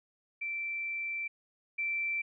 sine tone pair in turn, 2340 / 2340 Hz, D7 / D7, -7 / -7 cents, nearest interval unison, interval 0 cents, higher neither, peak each -33 / -30 dBFS, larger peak second, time 0.41-1.28 / 1.78-2.22 s, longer first, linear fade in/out 10 ms, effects none

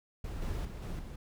brown noise with level steps, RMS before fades -39 / -35 / -42 / -38 / -43 dBFS, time 0.24-1.16 s, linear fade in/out 5 ms, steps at 0.42 / 0.65 / 0.82 / 0.99 s, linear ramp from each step 2 ms, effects none

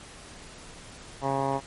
10% pulse tone with low-pass filter, 136.5 Hz, C#3, 26 cents flat, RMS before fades -27 dBFS, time 1.21-1.61 s, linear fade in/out 50 ms, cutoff 1000 Hz, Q 3.4, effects pink hiss -46 dBFS RMS until 1.66 s + MP3 48 kbps

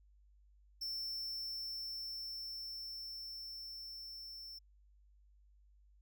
square tone with level ramp, 5380 Hz, E8, 34 cents sharp, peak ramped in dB -39 to -48 dBFS, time 0.81-4.59 s, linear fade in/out 10 ms, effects added 50 Hz sine -63 dBFS peak until 6.01 s

